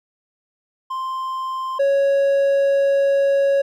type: tone pair in turn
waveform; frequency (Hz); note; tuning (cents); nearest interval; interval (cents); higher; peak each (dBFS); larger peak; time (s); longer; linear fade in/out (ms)
triangle; 1046.5 / 554.4; C6 / C#5; 0 / 0; major seventh; 1100; first; -21 / -12; second; 0.9-1.79 / 1.79-3.62; second; 10
effects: none